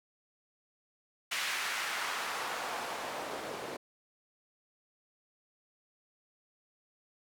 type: noise with band-pass filter sweep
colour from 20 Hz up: white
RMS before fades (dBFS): -37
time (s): 1.31-3.77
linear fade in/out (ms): 10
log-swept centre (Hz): 2100 to 420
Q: 1.1
effects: none